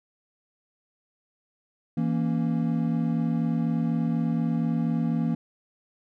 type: chord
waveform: triangle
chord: A# diminished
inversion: second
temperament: equal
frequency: 164.81 / 233.1 / 277.2 Hz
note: E3 / A#3 / C#4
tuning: 0 / 0 / 0 cents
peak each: -24 / -24 / -30 dBFS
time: 1.97-5.35 s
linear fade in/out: 5 ms
effects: none